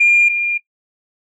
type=tone pair in turn; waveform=sine; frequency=2405 / 2405 Hz; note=D7 / D7; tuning=+41 / +41 cents; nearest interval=unison; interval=0 cents; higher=neither; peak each=-7 / -15 dBFS; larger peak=first; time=0-0.29 / 0.29-0.58 s; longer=neither; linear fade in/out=10 ms; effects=noise-tail reverb RT60 0.1 s tail -17 dB re dry + tanh soft clip ceiling -4 dBFS